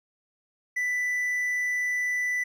triangle tone, 1984 Hz, B6, 7 cents sharp, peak -23 dBFS, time 0.76-2.44 s, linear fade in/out 10 ms, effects none

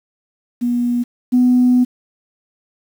sine tone pair in turn, 241.7 / 248.8 Hz, B3 / B3, -37 / +13 cents, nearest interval minor second, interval 50 cents, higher second, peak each -14 / -8 dBFS, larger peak second, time 0.61-1.04 / 1.32-1.85 s, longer second, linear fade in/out 20 ms, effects tanh soft clip ceiling -5 dBFS + 7-bit

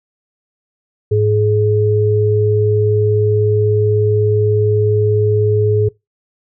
sine tone pair together, 105.5 / 422 Hz, G#2 / G#4, +28 / +28 cents, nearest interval 2 octaves, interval 2400 cents, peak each -13 dBFS, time 1.11-5.89 s, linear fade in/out 10 ms, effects noise-tail reverb RT60 0.2 s tail -23 dB re dry

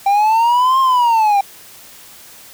triangle linear two-way sweep, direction up then down, 784 to 1069 to 784 Hz, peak -8 dBFS, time 0.06-1.41 s, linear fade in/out 5 ms, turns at 0.8 s, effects white hiss -40 dBFS RMS until 2.53 s

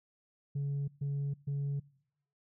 sine tone bursts, 141.1 Hz, C#3, 31 cents sharp, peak -29 dBFS, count 3, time 0.55-1.8 s, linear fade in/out 10 ms, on 330 ms, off 130 ms, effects noise-tail reverb RT60 0.8 s tail -25 dB re dry + tanh soft clip ceiling -30 dBFS

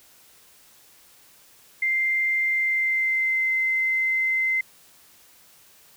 sine tone with pitch glide, 2093 to 2069 Hz, C7 to C7, 0 to -20 cents, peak -20 dBFS, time 1.82-4.61 s, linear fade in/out 5 ms, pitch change -20 cents, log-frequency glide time 2.48-3.5 s, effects white hiss -54 dBFS RMS until 5.96 s

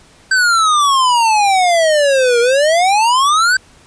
square exponential two-way sweep, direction down then up, 1563 to 466.1 to 1563 Hz, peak -10 dBFS, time 0.31-3.57 s, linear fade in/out 5 ms, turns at 2.4 s, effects pink hiss -46 dBFS RMS until 3.86 s + resampled to 22050 Hz

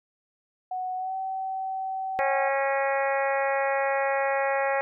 sine tone with pitch glide, 740 to 763.9 Hz, F#5 to G5, 0 to -45 cents, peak -28 dBFS, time 0.71-2.49 s, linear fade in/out 5 ms, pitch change +55 cents, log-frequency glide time 0.96-1.15 s
harmonic tone, 273.6 Hz, C#4, 23 cents flat, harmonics 2 / 3 / 4 / 5 / 6 / 7 / 8 / 9, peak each -26 / -28 / -35 / -36 / -35 / -32 / -37 / -39 dBFS, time 2.19-4.81 s, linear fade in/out 0 ms
effects none

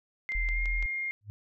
sine tone with pitch glide, 2093 to 2125 Hz, C7 to C7, 0 to +26 cents, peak -30 dBFS, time 0.29-1.11 s, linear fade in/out 0 ms, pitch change +26 cents, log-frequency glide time 0.51-0.59 s
click train, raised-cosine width 0.2 ms, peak -27 dBFS, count 4, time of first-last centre 0.32-0.826 s, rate 5.93 Hz
sine tone, 41.2 Hz, E1, in tune, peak -28 dBFS, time 0.35-0.86 s, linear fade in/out 0 ms
sine tone with exponential growth, 103.83 Hz, G#2, in tune, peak -34 dBFS, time 1.21-1.3 s, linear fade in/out 0 ms, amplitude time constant 19 ms
effects none

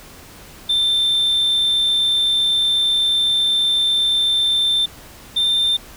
sine tone pair in turn, 3566 / 3589 Hz, A7 / A7, +22 / +34 cents, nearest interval unison, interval 12 cents, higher second, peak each -12 dBFS, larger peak neither, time 0.69-4.86 / 5.36-5.77 s, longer first, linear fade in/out 10 ms, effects tanh soft clip ceiling -13 dBFS + pink hiss -41 dBFS RMS until 5.96 s

